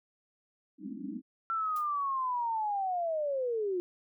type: band-pass noise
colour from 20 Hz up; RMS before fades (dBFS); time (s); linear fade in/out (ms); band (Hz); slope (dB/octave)
white; -40; 0.78-1.22; 50; 190 to 310; 96
type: linear sweep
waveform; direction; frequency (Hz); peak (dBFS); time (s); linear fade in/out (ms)
sine; down; 1352 to 346.9; -29; 1.5-3.8; 0
type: noise with exponential decay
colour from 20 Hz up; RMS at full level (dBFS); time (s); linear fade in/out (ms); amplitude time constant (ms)
blue; -45; 1.76-1.9; 2; 29
effects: none